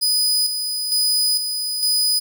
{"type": "tone with tremolo", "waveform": "sawtooth", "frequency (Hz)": 4978, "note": "D#8", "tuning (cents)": 0, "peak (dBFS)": -13, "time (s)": [0.01, 2.2], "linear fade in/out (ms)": 20, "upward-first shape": "square", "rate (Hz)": 1.1, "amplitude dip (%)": 50, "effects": []}